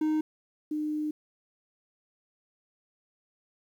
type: tone pair in turn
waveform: triangle / sine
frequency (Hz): 309.6 / 303.6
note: D#4 / D#4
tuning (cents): -9 / -42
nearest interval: unison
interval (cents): 33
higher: first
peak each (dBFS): -22 / -28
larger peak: first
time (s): 0.01-0.21 / 0.71-1.11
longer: second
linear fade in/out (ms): 5
effects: 10-bit